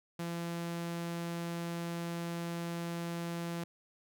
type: tone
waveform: sawtooth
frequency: 170 Hz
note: F3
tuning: 46 cents flat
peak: -32 dBFS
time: 0.19-3.64 s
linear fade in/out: 5 ms
effects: none